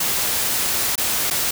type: noise with dropouts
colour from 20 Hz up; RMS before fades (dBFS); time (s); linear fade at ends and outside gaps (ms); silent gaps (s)
white; -21; 0-1.51; 5; 0.956-0.978 / 1.302-1.308
effects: none